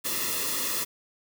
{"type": "noise with comb filter", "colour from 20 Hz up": "white", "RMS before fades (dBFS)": -29, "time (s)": [0.04, 0.85], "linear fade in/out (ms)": 20, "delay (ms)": 1.3, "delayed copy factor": -0.8, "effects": []}